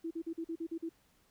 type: tone bursts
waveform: sine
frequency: 329.6 Hz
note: E4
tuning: in tune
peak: -35 dBFS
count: 8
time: 0.04-0.893 s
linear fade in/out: 10 ms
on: 69 ms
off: 43 ms
effects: pink hiss -70 dBFS RMS until 1.3 s